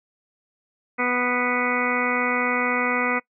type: harmonic tone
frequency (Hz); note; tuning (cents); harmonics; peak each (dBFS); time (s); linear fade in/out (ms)
246.9; B3; 0; 1 / 2 / 3 / 4 / 5 / 6 / 8 / 9 / 10; -28 / -28 / -32 / -31 / -28 / -30 / -27 / -29 / -32; 0.98-3.2; 20
effects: noise-tail reverb RT60 0.1 s tail -22 dB re dry